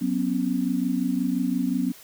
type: chord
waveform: sine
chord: F# suspended fourth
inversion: none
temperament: equal with one note detuned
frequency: 185 / 246.9 / 272.6 Hz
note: F#3 / B3 / C#4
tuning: 0 / 0 / -29 cents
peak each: -28 / -25 / -26 dBFS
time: 0.01-1.92 s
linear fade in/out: 10 ms
effects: white hiss -48 dBFS RMS until 2.03 s